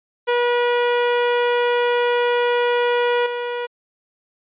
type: tone with level steps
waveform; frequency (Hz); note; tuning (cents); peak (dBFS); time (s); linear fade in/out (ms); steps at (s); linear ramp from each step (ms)
sawtooth; 483.5; B4; -37; -12 / -19; 0.27-3.67; 20; 3.26; 5
effects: resampled to 8000 Hz